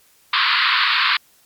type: band-pass noise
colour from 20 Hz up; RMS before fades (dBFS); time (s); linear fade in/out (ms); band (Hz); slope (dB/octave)
pink; -17; 0.33-1.17; 5; 1000 to 4600; 96
effects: white hiss -55 dBFS RMS until 1.45 s + MP3 96 kbps